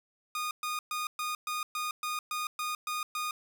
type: tone bursts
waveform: sawtooth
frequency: 1229 Hz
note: D#6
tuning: 22 cents flat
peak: -28 dBFS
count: 11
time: 0.35-3.31 s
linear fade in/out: 2 ms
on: 160 ms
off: 120 ms
effects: none